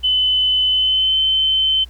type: tone with pitch glide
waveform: sine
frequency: 3023 to 3074 Hz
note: F#7 to G7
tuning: +36 to -35 cents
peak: -13 dBFS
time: 0.03-1.85 s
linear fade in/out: 20 ms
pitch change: +29 cents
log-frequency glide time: 0.68-1.18 s
effects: added 60 Hz sine -36 dBFS peak until 1.89 s + pink hiss -52 dBFS RMS until 1.89 s